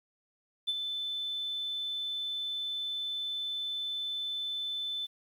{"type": "tone with ADSR envelope", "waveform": "sine", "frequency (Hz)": 3520, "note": "A7", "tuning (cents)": 0, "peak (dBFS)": -24, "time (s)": [0.67, 5.07], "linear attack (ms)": 20, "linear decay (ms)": 34, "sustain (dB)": -8, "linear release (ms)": 23, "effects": ["tanh soft clip ceiling -25 dBFS", "10-bit"]}